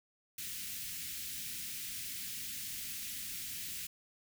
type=band-stop noise; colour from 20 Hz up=white; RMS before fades=-42 dBFS; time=0.38-3.87 s; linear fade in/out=5 ms; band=260 to 1900 Hz; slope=24 dB/octave; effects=none